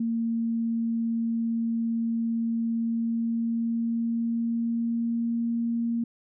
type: tone with pitch glide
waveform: sine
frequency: 229.4 to 232.9 Hz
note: A#3 to A#3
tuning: -28 to -1 cents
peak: -24 dBFS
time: 0-6.04 s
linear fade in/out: 5 ms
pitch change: +27 cents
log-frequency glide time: 2.74-5.45 s
effects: none